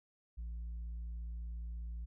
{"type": "tone", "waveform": "sine", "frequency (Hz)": 57.3, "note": "A#1", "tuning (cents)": -29, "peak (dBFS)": -37, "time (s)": [0.37, 2.06], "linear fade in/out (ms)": 20, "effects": ["tanh soft clip ceiling -39 dBFS"]}